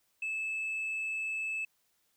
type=tone; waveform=sine; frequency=2614 Hz; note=E7; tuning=15 cents flat; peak=-30 dBFS; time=0.22-1.65 s; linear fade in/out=5 ms; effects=tanh soft clip ceiling -31 dBFS + white hiss -74 dBFS RMS until 2.16 s

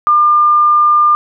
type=tone; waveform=sine; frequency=1200 Hz; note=D6; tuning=37 cents sharp; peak=-6 dBFS; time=0.07-1.15 s; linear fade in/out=0 ms; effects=none

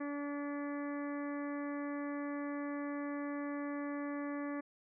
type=harmonic tone; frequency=287.6 Hz; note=D4; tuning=36 cents flat; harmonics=1 / 2 / 3 / 4 / 5 / 6 / 7 / 8; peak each=-38 / -45 / -53 / -48 / -58 / -51 / -54 / -61 dBFS; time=0-4.61 s; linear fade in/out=10 ms; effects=none

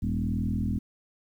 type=tone with frequency modulation; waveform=sine; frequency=149.1 Hz; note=D3; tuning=27 cents sharp; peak=-25 dBFS; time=0.02-0.79 s; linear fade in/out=10 ms; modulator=40.7 Hz; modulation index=2.7; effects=10-bit

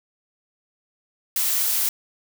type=noise; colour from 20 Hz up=blue; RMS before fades=-22 dBFS; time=1.36-1.89 s; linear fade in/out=2 ms; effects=none

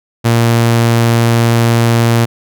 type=tone; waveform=sawtooth; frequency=116.54 Hz; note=A#2; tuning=in tune; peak=-4 dBFS; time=0.24-2.26 s; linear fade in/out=20 ms; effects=none

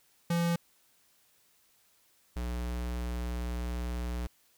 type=tone pair in turn; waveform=square; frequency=170.4 / 60.25 Hz; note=F3 / B1; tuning=-42 / -42 cents; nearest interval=octave + tritone; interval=1800 cents; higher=first; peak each=-27 / -33 dBFS; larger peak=first; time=0.3-0.56 / 2.36-4.27 s; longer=second; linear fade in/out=5 ms; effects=white hiss -67 dBFS RMS until 4.57 s

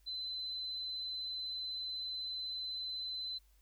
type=tone; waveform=sine; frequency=4042 Hz; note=B7; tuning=39 cents sharp; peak=-38 dBFS; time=0.06-3.39 s; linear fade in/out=20 ms; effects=added 50 Hz sine -64 dBFS peak until 3.61 s + white hiss -74 dBFS RMS until 3.61 s

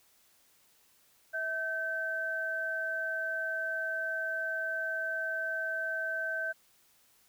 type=tone pair together; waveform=sine; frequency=647.8 / 1545 Hz; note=E5 / G6; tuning=-30 / -26 cents; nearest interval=octave + minor third; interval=1504 cents; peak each=-38 / -32 dBFS; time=1.33-6.53 s; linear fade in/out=20 ms; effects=white hiss -66 dBFS RMS until 7.28 s

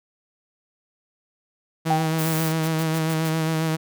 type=tone with vibrato; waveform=sawtooth; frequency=160 Hz; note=D#3; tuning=49 cents sharp; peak=-17 dBFS; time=1.85-3.77 s; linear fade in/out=20 ms; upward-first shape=sine; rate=7.4 Hz; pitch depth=27 cents each way
type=tone with exponential decay; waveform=sine; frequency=784 Hz; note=G5; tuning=in tune; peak=-16 dBFS; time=1.9-2.27 s; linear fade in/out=5 ms; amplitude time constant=80 ms
type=noise; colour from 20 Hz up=blue; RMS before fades=-31 dBFS; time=2.18-2.49 s; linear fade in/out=10 ms
type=noise bursts; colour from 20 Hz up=white; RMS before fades=-36 dBFS; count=7; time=2.32-3.298 s; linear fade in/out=10 ms; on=54 ms; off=100 ms
effects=none

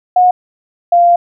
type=tone pair in turn; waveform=sine; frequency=726 / 694.3 Hz; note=F#5 / F5; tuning=-33 / -10 cents; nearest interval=minor second; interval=77 cents; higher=first; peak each=-5 dBFS; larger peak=neither; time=0.16-0.31 / 0.92-1.16 s; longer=second; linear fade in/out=5 ms; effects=none

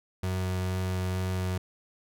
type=tone with vibrato; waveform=35% pulse; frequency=92.5 Hz; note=F#2; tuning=in tune; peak=-26 dBFS; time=0.23-1.58 s; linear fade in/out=5 ms; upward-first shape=sine; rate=2.2 Hz; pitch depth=8 cents each way; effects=none

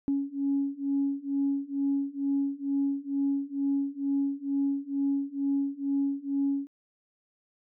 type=beating tone pair; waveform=sine; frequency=277.2 / 279.4 Hz; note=C#4 / C#4; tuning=0 / +14 cents; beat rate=2.2 Hz; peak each=-29 / -28 dBFS; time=0.08-6.67 s; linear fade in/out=0 ms; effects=tanh soft clip ceiling -18 dBFS

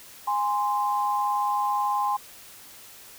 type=tone pair together; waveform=sine; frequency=824 / 1042.2 Hz; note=G#5 / C6; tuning=-14 / -7 cents; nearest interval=major third; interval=407 cents; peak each=-25 dBFS; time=0.27-2.17 s; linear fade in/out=10 ms; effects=white hiss -47 dBFS RMS until 3.18 s

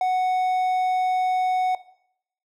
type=tone; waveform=triangle; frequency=740 Hz; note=F#5; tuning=in tune; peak=-17 dBFS; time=0.01-1.75 s; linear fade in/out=2 ms; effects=noise-tail reverb RT60 0.7 s tail -17 dB re dry

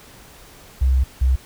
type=tone pair in turn; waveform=sine; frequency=65.41 / 64.7 Hz; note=C2 / C2; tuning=0 / -19 cents; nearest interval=unison; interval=19 cents; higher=first; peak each=-12 dBFS; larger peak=neither; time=0.81-1.04 / 1.21-1.36 s; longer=first; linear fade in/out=10 ms; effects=tanh soft clip ceiling -9 dBFS + pink hiss -45 dBFS RMS until 1.45 s

